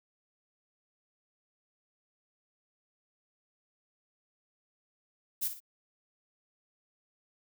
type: noise with echo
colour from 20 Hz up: violet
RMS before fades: -31 dBFS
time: 5.41-5.49 s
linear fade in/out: 20 ms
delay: 57 ms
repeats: 2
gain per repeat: -9 dB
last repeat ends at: 5.604 s
effects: none